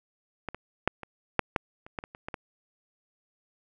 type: clicks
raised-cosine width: 0.5 ms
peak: -18 / -23 / -7 / -24 / -6 / -9 / -30 / -17 / -25 / -28 / -20 / -19 dBFS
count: 12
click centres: 0.487 / 0.546 / 0.876 / 1.033 / 1.393 / 1.562 / 1.865 / 1.988 / 2.039 / 2.149 / 2.285 / 2.342 s
effects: none